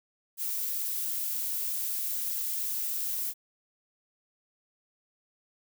violet noise, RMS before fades -32 dBFS, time 0.37-3.34 s, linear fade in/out 50 ms, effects none

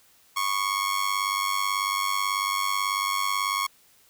sawtooth tone with amplitude modulation, 1100 Hz, C#6, 14 cents flat, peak -17 dBFS, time 0.36-3.67 s, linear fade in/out 10 ms, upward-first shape sine, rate 98.2 Hz, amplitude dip 75%, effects white hiss -59 dBFS RMS until 4.09 s

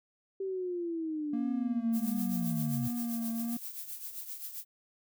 sine linear sweep, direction down, 390 to 126.2 Hz, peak -32 dBFS, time 0.4-2.88 s, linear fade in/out 5 ms
triangle tone with vibrato, 233.1 Hz, A#3, in tune, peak -30 dBFS, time 1.33-3.57 s, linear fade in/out 5 ms, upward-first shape triangle, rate 1.4 Hz, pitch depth 46 cents each way
violet noise with tremolo, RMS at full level -39 dBFS, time 1.92-4.65 s, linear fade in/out 50 ms, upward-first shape triangle, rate 7.6 Hz, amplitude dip 70%
effects none

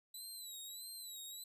15% pulse tone with vibrato, 3951 Hz, B7, in tune, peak -40 dBFS, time 0.14-1.44 s, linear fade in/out 5 ms, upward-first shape sine, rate 1.6 Hz, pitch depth 92 cents each way, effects resampled to 32000 Hz

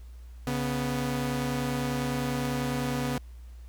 sawtooth tone pair together, 138.4 / 246.8 Hz, C#3 / B3, -2 / -1 cents, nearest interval minor seventh, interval 1001 cents, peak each -27 / -26 dBFS, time 0.47-3.18 s, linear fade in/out 2 ms, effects added 60 Hz sine -42 dBFS peak until 3.68 s + pink hiss -63 dBFS RMS until 3.68 s

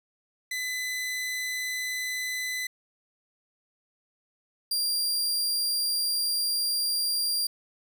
sawtooth tone pair in turn, 2009 / 4767 Hz, B6 / D8, +29 / +25 cents, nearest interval octave + minor third, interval 1496 cents, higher second, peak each -26 / -22 dBFS, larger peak second, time 0.51-2.67 / 4.71-7.47 s, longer second, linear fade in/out 5 ms, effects none

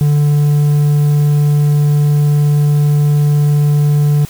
triangle tone, 146.83 Hz, D3, in tune, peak -6 dBFS, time 0.01-4.25 s, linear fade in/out 0 ms, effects white hiss -36 dBFS RMS until 4.29 s

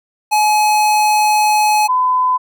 square / sine tone pair in turn, 848 / 1010.5 Hz, G#5 / B5, +36 / +39 cents, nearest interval minor third, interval 303 cents, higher second, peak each -11 dBFS, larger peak neither, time 0.31-1.88 / 1.88-2.38 s, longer first, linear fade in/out 20 ms, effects none

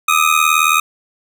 25% pulse ring-modulated tone, 1245 Hz, D#6, 1 cent sharp, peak -4 dBFS, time 0.08-0.8 s, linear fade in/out 5 ms, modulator 39.5 Hz, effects none

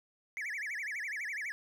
triangle tone with vibrato, 1975.5 Hz, B6, in tune, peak -34 dBFS, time 0.37-1.52 s, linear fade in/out 0 ms, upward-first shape sine, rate 12 Hz, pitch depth 290 cents each way, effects none

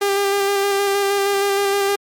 sawtooth tone with vibrato, 398.8 Hz, G4, 30 cents sharp, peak -12 dBFS, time 0.01-1.96 s, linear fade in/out 10 ms, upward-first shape square, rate 6.4 Hz, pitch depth 16 cents each way, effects MP3 96 kbps

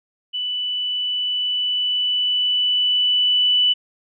sine tone with level ramp, 2978 Hz, F#7, 11 cents sharp, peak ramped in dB -22 to -13 dBFS, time 0.33-3.74 s, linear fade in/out 20 ms, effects none

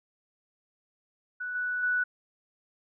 sine tone with level steps, 1480 Hz, F#6, in tune, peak -32 / -28 / -24 dBFS, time 1.4-2.04 s, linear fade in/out 10 ms, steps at 1.55 / 1.83 s, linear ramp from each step 2 ms, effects none

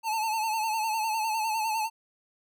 square tone with vibrato, 880 Hz, A5, in tune, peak -27 dBFS, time 0.03-1.9 s, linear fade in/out 50 ms, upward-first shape sine, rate 9.9 Hz, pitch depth 62 cents each way, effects none

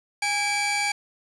sawtooth tone pair together, 820 / 2317 Hz, G#5 / D7, -22 / -24 cents, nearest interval octave + tritone, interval 1798 cents, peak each -23 / -21 dBFS, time 0.22-0.92 s, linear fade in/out 5 ms, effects resampled to 24000 Hz + 7-bit

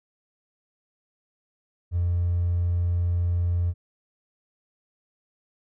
triangle tone with hard clipping, 87.31 Hz, F2, in tune, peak -21 dBFS, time 1.91-3.74 s, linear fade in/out 50 ms, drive 3 dB, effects none

